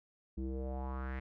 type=tone with low-pass filter sweep; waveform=square; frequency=65.41 Hz; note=C2; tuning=in tune; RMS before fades=-39 dBFS; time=0.37-1.2 s; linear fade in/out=10 ms; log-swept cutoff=280 to 2100 Hz; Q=3.9; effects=none